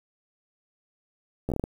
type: slowing click train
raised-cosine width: 2 ms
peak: -15 dBFS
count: 7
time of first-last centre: 1.49-1.639 s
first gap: 12 ms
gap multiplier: 1.29
effects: 8-bit